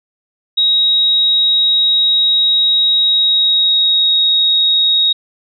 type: tone with pitch glide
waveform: sine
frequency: 3800 to 3769 Hz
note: A#7 to A#7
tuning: +33 to +18 cents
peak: -9 dBFS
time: 0.57-5.13 s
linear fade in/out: 10 ms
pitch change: -15 cents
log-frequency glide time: 3-4.17 s
effects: none